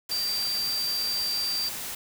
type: tone in noise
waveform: sine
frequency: 4699 Hz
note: D8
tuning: in tune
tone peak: -26 dBFS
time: 0.11-1.69 s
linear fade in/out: 5 ms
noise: white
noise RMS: -35 dBFS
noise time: 0.09-1.95 s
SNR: +6 dB
effects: none